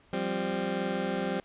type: chord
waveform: 20% pulse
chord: F suspended second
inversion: none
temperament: just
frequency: 174.61 / 196.44 / 261.9 Hz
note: F3 / G3 / C4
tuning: 0 / +4 / +2 cents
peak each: -31 / -27 / -30 dBFS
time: 0.13-1.4 s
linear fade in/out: 2 ms
effects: pink hiss -61 dBFS RMS until 1.44 s + resampled to 8000 Hz